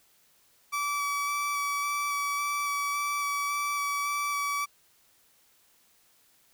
30% pulse tone with vibrato, 1150 Hz, D6, 37 cents flat, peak -25 dBFS, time 0.72-4.66 s, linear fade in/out 20 ms, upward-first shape square, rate 1.8 Hz, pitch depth 9 cents each way, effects white hiss -64 dBFS RMS until 6.53 s

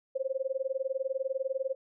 sine tone with tremolo, 531 Hz, C5, 25 cents sharp, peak -26 dBFS, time 0.15-1.75 s, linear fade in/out 10 ms, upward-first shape sine, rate 20 Hz, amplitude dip 100%, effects none

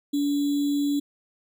sine tone with sample-and-hold, 286.9 Hz, D4, 40 cents flat, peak -21 dBFS, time 0.13-1 s, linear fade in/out 10 ms, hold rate 3675 Hz, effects none

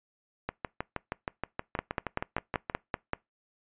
two click trains, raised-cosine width 0.5 ms, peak -16 / -13 dBFS, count 15 / 8, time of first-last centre 0.49-2.698 / 1.79-3.134 s, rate 6.34 / 5.21 Hz, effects noise-tail reverb RT60 0.2 s tail -24 dB re dry + resampled to 8000 Hz

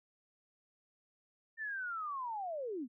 sine linear sweep, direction down, 1809 to 220 Hz, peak -37 dBFS, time 1.57-2.88 s, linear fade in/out 50 ms, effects none

